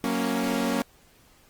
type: chord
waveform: sawtooth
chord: F# major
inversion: none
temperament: equal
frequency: 185 / 233.1 / 277.2 Hz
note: F#3 / A#3 / C#4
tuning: 0 / 0 / 0 cents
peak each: -28 / -23 / -24 dBFS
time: 0.04-0.82 s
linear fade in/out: 0 ms
effects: pink hiss -58 dBFS RMS until 1.49 s + Opus 24 kbps